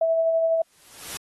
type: tone with tremolo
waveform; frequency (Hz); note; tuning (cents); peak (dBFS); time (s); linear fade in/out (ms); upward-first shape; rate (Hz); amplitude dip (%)
sine; 655; E5; -11; -17; 0.01-0.62; 5; sine; 12; 30
type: noise with exponential growth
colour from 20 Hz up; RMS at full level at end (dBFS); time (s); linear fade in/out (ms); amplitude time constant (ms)
white; -31; 0.57-1.17; 0; 130
effects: AAC 32 kbps